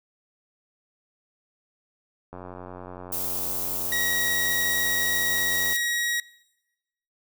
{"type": "click train", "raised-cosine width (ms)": 1, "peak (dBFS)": -25, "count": 309, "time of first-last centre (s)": [2.33, 5.726], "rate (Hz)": 90.7}
{"type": "noise", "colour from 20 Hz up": "violet", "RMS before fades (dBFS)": -29, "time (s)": [3.12, 5.77], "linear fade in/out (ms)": 5}
{"type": "tone", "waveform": "sawtooth", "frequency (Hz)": 1902, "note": "A#6", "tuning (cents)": 34, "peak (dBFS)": -21, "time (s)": [3.92, 6.2], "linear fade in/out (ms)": 2}
{"effects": ["noise-tail reverb RT60 1.0 s tail -22 dB re dry"]}